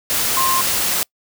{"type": "tone in noise", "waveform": "sine", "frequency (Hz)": 1055, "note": "C6", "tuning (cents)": 14, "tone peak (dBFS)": -17, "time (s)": [0.37, 0.61], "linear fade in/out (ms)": 0, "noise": "white", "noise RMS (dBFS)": -19, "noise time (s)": [0.1, 1.03], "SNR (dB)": -1, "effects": ["noise-tail reverb RT60 0.1 s tail -26 dB re dry"]}